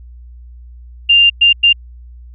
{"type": "tone bursts at uneven times", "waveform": "sine", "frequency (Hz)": 2794, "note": "F7", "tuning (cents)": 0, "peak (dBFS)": -5, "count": 3, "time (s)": [[1.09, 1.3], [1.41, 1.53], [1.63, 1.73]], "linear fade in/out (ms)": 10, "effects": ["added 60 Hz sine -33 dBFS peak until 2.34 s"]}